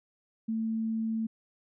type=tone; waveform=sine; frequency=223.1 Hz; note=A3; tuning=24 cents sharp; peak=-28 dBFS; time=0.48-1.27 s; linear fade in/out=10 ms; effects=none